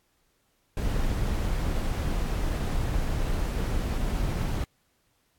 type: noise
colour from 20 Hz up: brown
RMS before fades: -27 dBFS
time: 0.77-4.64 s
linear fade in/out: 2 ms
effects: pink hiss -70 dBFS RMS until 5.38 s + AAC 64 kbps